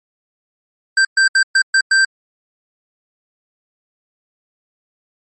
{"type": "tone bursts at uneven times", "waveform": "square", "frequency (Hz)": 1568, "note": "G6", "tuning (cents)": 0, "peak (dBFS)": -10, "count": 6, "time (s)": [[0.97, 1.05], [1.17, 1.28], [1.35, 1.43], [1.55, 1.62], [1.74, 1.81], [1.91, 2.05]], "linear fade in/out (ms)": 5, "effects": ["MP3 32 kbps"]}